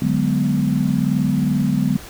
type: chord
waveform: sine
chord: G# half-diminished seventh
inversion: second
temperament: equal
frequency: 146.83 / 185 / 207.7 / 246.9 Hz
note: D3 / F#3 / G#3 / B3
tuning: 0 / 0 / 0 / 0 cents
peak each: -21 dBFS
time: 0.02-1.97 s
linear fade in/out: 2 ms
effects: pink hiss -38 dBFS RMS until 2.09 s